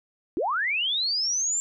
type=linear sweep; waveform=sine; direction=up; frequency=280 to 7400 Hz; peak=-23 dBFS; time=0.37-1.6 s; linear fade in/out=0 ms; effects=none